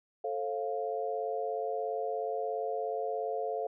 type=chord; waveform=sine; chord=F major; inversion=first; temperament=equal with one note detuned; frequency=440 / 537 / 698.5 Hz; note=A4 / C5 / F5; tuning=0 / +45 / 0 cents; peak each=-35 / -37 / -35 dBFS; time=0.24-3.67 s; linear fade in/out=5 ms; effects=none